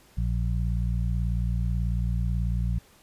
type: harmonic tone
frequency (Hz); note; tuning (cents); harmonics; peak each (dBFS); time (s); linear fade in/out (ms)
58.27; A#1; 0; 1 / 2 / 3; -25 / -29 / -33; 0.17-2.79; 10
effects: pink hiss -57 dBFS RMS until 3.02 s + resampled to 32000 Hz